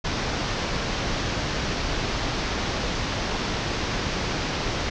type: low-pass noise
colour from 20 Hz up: pink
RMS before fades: -27 dBFS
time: 0.04-4.9 s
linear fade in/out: 10 ms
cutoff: 6100 Hz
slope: 48 dB/octave
effects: none